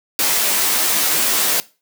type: noise with comb filter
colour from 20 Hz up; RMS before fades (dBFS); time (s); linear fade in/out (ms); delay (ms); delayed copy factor
white; -17; 0.19-1.6; 0; 13; +0.8
effects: noise-tail reverb RT60 0.3 s tail -19 dB re dry + high-pass 200 Hz 12 dB/octave